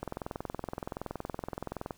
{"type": "click train", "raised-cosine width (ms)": 1, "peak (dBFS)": -21, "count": 41, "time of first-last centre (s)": [0.03, 1.908], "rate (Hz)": 21.3, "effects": ["pink hiss -62 dBFS RMS until 1.97 s"]}